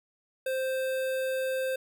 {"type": "tone with notch filter", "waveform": "square", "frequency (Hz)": 523.3, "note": "C5", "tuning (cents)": 0, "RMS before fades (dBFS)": -30, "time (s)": [0.46, 1.76], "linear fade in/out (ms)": 5, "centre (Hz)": 5700, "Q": 1.4, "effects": []}